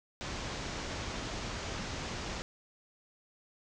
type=low-pass noise; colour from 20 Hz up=pink; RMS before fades=-39 dBFS; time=0.21-2.42 s; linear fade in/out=0 ms; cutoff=7000 Hz; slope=48 dB/octave; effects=none